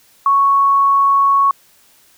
sine tone, 1108.7 Hz, C#6, in tune, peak -9 dBFS, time 0.26-1.51 s, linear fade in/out 2 ms, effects white hiss -51 dBFS RMS until 2.17 s

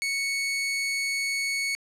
sawtooth tone, 2217 Hz, C#7, in tune, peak -22 dBFS, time 0.02-1.75 s, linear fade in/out 0 ms, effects low-pass 10000 Hz 12 dB/octave + 10-bit

